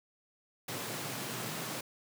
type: high-pass noise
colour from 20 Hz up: pink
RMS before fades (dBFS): -39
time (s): 0.68-1.81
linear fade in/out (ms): 5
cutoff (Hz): 110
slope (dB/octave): 96
effects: none